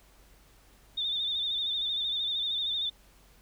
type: tone with vibrato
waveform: sine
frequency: 3603 Hz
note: A7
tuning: 40 cents sharp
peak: -28 dBFS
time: 0.97-2.9 s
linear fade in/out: 10 ms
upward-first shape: sine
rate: 13 Hz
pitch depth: 60 cents each way
effects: added 47 Hz sine -59 dBFS peak until 3.41 s + pink hiss -61 dBFS RMS until 3.41 s